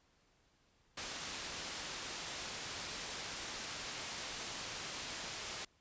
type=low-pass noise; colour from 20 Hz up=white; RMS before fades=-44 dBFS; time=0.97-5.65 s; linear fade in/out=5 ms; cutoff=6600 Hz; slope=12 dB/octave; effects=pink hiss -72 dBFS RMS until 5.8 s + resampled to 16000 Hz